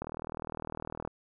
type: click train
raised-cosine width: 1 ms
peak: -23 dBFS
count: 43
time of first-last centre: 0.02-1.075 s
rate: 39.8 Hz
effects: none